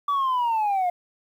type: linear sweep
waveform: sine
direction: down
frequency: 1158 to 698.5 Hz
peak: -18 dBFS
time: 0.08-0.9 s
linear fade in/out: 5 ms
effects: tanh soft clip ceiling -19 dBFS + 9-bit